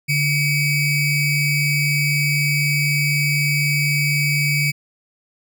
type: ring-modulated tone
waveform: square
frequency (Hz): 1206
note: D6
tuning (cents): +46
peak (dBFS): -14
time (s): 0.08-4.72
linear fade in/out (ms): 20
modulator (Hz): 1060
effects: none

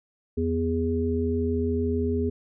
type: tone cluster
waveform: sine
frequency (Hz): 84.4 / 246.6 / 411.3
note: E2 / B3 / G#4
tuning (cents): +41 / -2 / -17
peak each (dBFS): -27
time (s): 0.37-2.3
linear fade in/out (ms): 10
effects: none

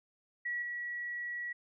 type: tone with level steps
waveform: sine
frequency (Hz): 1929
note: B6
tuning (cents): -41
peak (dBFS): -33 / -36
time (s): 0.45-1.53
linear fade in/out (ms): 10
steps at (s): 0.62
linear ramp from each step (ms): 2
effects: none

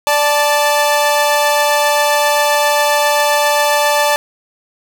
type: tone pair together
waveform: sawtooth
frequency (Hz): 587.3 / 877.2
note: D5 / A5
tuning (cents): 0 / -6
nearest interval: perfect fifth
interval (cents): 694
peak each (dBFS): -10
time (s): 0.07-4.16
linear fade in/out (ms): 0
effects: none

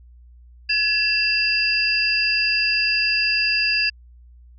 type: tone cluster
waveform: sine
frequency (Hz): 1696 / 2686 / 4833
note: G#6 / E7 / D8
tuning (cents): +36 / +32 / +49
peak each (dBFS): -26 / -20 / -21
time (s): 0.69-3.9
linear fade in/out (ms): 10
effects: added 60 Hz sine -44 dBFS peak until 4.58 s

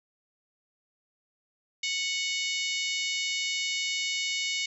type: harmonic tone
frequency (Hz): 737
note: F#5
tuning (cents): -7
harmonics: 3 / 4 / 5 / 6 / 7 / 8 / 9 / 10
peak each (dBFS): -32 / -34 / -36 / -38 / -39 / -40 / -41 / -42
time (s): 1.83-4.66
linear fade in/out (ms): 5
effects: none

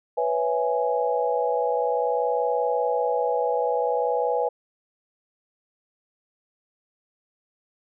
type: chord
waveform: sine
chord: C# minor seventh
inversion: third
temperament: equal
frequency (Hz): 493.9 / 554.4 / 659.3 / 830.6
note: B4 / C#5 / E5 / G#5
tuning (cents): 0 / 0 / 0 / 0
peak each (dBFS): -24 / -29 / -29 / -26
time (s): 0.17-4.49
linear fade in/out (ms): 10
effects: none

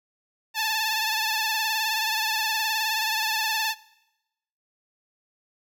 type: tone with vibrato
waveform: 10% pulse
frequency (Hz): 876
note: A5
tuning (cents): -8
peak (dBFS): -15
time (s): 0.54-3.75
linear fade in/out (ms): 50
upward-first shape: triangle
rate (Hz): 19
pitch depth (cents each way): 63
effects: noise-tail reverb RT60 0.9 s tail -21 dB re dry

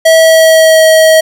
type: tone with pitch glide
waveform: square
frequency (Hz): 648 to 637.6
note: E5 to D#5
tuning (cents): -30 to +42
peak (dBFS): -3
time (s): 0.05-1.21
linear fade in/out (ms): 10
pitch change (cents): -28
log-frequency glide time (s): 0.17-0.86
effects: none

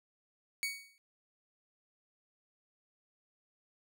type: tone with exponential decay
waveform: sawtooth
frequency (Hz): 2240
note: C#7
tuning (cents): +18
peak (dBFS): -27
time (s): 0.63-0.98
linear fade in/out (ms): 0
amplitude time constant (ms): 76
effects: none

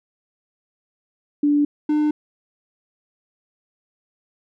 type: tone pair in turn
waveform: sine / triangle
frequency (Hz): 291.7 / 300.9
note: D4 / D4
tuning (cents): -12 / +42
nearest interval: minor second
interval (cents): 54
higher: second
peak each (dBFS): -14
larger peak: neither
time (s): 1.43-1.65 / 1.89-2.11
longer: neither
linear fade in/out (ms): 5
effects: none

